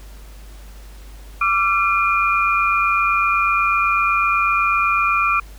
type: tone cluster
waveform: sine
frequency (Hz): 1168 / 1360 / 2416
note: D6 / F6 / D7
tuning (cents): -10 / -46 / +48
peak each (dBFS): -19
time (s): 1.41-5.4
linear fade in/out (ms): 5
effects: added 50 Hz sine -36 dBFS peak until 5.58 s + pink hiss -47 dBFS RMS until 5.58 s